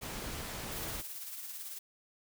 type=noise; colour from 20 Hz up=pink; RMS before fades=-41 dBFS; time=0.01-1.02 s; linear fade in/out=20 ms
type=noise with tremolo; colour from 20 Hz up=blue; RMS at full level=-42 dBFS; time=0.71-1.79 s; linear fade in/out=10 ms; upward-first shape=sine; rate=18 Hz; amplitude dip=40%
effects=none